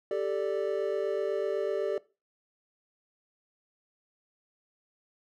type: chord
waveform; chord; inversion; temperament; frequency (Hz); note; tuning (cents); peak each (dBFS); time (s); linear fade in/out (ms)
triangle; G suspended second; none; equal; 392 / 440 / 587.3; G4 / A4 / D5; 0 / 0 / 0; -30; 0.11-1.98; 2
effects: noise-tail reverb RT60 0.3 s tail -20 dB re dry